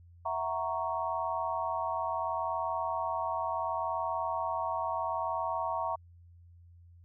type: chord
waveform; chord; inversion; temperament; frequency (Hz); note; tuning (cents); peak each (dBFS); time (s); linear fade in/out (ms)
sine; F# dominant seventh; third; equal; 659.3 / 740 / 932.3 / 1108.7; E5 / F#5 / A#5 / C#6; 0 / 0 / 0 / 0; -36 / -38 / -34 / -36; 0.25-5.96; 10
effects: added 86 Hz sine -53 dBFS peak until 7.04 s